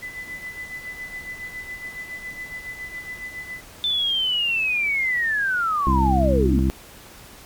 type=tone with tremolo; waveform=sine; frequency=2002 Hz; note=B6; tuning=23 cents sharp; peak=-29 dBFS; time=0.02-3.61 s; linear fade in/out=10 ms; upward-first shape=sine; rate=7.2 Hz; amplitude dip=65%
type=linear sweep; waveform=sine; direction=down; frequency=3551 to 214.4 Hz; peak=-19 dBFS; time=3.84-6.59 s; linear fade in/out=0 ms
type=harmonic tone; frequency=66.2 Hz; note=C2; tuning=21 cents sharp; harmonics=1 / 2 / 3 / 4 / 5; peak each=-19 / -25 / -23 / -27 / -26 dBFS; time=5.87-6.7 s; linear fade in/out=0 ms
effects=pink hiss -44 dBFS RMS until 7.45 s + MP3 96 kbps